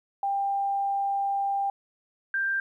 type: tone pair in turn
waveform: sine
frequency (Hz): 794 / 1582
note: G5 / G6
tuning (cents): +22 / +15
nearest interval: octave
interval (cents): 1193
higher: second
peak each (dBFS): -24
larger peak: neither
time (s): 0.23-1.7 / 2.34-2.6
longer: first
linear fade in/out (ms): 2
effects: 11-bit